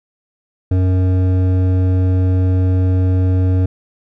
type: tone with hard clipping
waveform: sine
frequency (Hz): 92.5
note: F#2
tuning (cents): 0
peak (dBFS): -13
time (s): 0.71-3.66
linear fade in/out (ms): 5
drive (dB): 11
effects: none